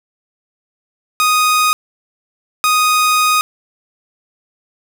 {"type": "tone bursts at uneven times", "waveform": "sawtooth", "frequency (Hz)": 1244.5, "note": "D#6", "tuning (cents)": 0, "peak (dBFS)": -7, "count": 2, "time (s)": [[1.2, 1.73], [2.64, 3.41]], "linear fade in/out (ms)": 0, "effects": ["8-bit"]}